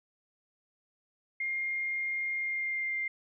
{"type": "tone with pitch glide", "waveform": "sine", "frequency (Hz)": [2122, 2100], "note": ["C7", "C7"], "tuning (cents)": [24, 6], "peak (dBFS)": -30, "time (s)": [1.4, 3.08], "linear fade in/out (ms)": 5, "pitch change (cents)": -18, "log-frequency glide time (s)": [2.37, 2.95], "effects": []}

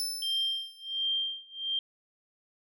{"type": "tone with exponential decay", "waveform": "sawtooth", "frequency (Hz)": 5274, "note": "E8", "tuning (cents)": 0, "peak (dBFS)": -26, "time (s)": [0, 1.06], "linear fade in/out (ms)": 0, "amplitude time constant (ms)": 230}
{"type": "tone with tremolo", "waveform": "sine", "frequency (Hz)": 3174, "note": "G7", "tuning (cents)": 21, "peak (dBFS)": -26, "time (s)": [0.22, 1.79], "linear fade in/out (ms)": 2, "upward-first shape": "sine", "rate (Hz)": 1.4, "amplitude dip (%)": 95}
{"effects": []}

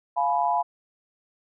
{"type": "chord", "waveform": "sine", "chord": "F diminished", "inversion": "none", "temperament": "equal with one note detuned", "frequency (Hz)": [698.5, 845.1, 987.8], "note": ["F5", "Ab5", "Cb6"], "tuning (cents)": [0, 30, 0], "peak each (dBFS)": -25, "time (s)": [0.16, 0.63], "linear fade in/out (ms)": 20, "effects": []}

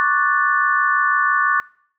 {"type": "chord", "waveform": "sine", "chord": "D major seventh", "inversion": "third", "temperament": "equal", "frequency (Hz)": [1108.7, 1174.7, 1480, 1760], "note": ["C#6", "D6", "F#6", "A6"], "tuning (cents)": [0, 0, 0, 0], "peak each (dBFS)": -20, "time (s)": [0, 1.6], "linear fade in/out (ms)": 0, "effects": ["noise-tail reverb RT60 0.6 s tail -23 dB re dry"]}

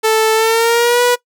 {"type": "tone with pitch glide", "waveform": "sawtooth", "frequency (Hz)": [440, 488.2], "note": ["A4", "B4"], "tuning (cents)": [0, -20], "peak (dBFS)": -6, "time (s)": [0.03, 1.16], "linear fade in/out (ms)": 20, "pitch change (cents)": 180, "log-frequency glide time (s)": [0.34, 1.02], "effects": ["noise-tail reverb RT60 0.1 s tail -20 dB re dry"]}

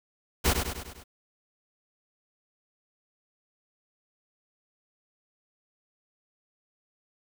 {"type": "noise with echo", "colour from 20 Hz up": "pink", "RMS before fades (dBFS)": -23, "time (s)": [0.44, 0.54], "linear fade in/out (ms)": 20, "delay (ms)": 100, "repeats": 5, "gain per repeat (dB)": -5, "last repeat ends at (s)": 1.04, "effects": []}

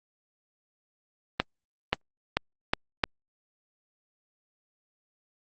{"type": "accelerating click train", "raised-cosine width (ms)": 0.3, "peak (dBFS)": -6, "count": 5, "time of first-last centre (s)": [1.4, 3.038], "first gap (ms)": 530, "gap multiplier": 0.83, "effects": ["Opus 24 kbps"]}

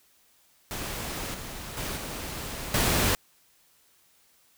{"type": "noise with level steps", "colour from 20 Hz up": "pink", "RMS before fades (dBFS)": [-34, -39, -33, -36, -24], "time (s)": [0.71, 3.15], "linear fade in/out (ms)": 0, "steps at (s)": [1.34, 1.77, 1.97, 2.74], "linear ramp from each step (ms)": 2, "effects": ["white hiss -63 dBFS RMS until 4.57 s"]}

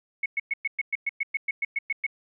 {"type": "tone bursts", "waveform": "sine", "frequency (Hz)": 2198, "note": "C#7", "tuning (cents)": -15, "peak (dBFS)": -23, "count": 14, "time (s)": [0.23, 2.066], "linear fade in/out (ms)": 5, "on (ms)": 29, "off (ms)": 110, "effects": []}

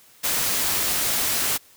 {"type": "noise", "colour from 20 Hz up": "white", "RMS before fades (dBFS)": -23, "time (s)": [0.23, 1.58], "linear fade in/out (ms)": 20, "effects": ["white hiss -53 dBFS RMS until 1.76 s"]}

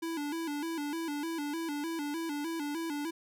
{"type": "tone with vibrato", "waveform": "square", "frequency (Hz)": 310.1, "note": "D#4", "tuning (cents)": -6, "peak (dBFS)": -34, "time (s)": [0.02, 3.11], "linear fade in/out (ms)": 10, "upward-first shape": "square", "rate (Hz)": 3.3, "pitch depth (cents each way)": 110, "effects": []}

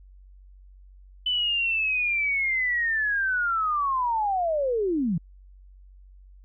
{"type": "linear sweep", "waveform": "sine", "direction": "down", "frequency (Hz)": [3016, 151.8], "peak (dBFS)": -22, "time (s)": [1.26, 5.18], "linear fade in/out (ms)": 5, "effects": ["added 47 Hz sine -47 dBFS peak until 6.44 s"]}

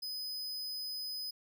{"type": "tone", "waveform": "45% pulse", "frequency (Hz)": 5020, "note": "D#8", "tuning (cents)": 15, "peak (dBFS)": -38, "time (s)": [0.02, 1.31], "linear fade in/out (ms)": 10, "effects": []}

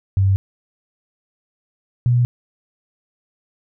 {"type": "tone pair in turn", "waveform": "sine", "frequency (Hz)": [96.8, 121.96], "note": ["G2", "B2"], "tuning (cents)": [-21, -21], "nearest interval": "major third", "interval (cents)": 400, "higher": "second", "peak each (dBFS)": [-12, -12], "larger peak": "neither", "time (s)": [[0.17, 0.36], [2.06, 2.25]], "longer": "neither", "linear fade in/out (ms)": 0, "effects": []}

